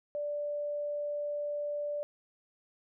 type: tone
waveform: sine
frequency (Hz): 586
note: D5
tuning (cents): -4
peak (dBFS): -32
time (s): 0.15-2.03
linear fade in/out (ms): 0
effects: none